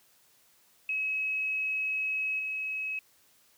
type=tone with level steps; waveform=sine; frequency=2562 Hz; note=E7; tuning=50 cents flat; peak=-28 / -31 dBFS; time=0.89-2.99 s; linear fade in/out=2 ms; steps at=2.39 s; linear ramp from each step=5 ms; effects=white hiss -64 dBFS RMS until 3.57 s + high-pass 60 Hz 12 dB/octave